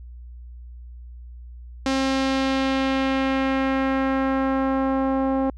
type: tone with low-pass filter sweep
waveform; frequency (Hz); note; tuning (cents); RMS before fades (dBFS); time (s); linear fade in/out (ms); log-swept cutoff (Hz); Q
sawtooth; 267.4; C4; +38; -22; 1.86-5.5; 2; 5700 to 830; 1.2
effects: added 60 Hz sine -37 dBFS peak until 5.57 s